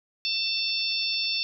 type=harmonic tone; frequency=891 Hz; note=A5; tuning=22 cents sharp; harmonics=3 / 4 / 5 / 6; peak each=-31 / -31 / -29 / -31 dBFS; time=0.25-1.43 s; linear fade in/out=0 ms; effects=none